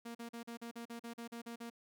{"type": "tone bursts", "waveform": "sawtooth", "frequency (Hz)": 233.8, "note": "A#3", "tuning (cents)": 5, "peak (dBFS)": -40, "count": 12, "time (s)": [0.05, 1.701], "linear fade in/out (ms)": 10, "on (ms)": 100, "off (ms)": 41, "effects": []}